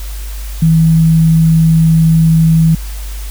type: tone with sample-and-hold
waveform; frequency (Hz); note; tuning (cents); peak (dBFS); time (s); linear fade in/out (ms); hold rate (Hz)
sine; 161.9; E3; -31; -5; 0.62-2.75; 5; 11025
effects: added 50 Hz sine -20 dBFS peak until 3.3 s + white hiss -33 dBFS RMS until 3.3 s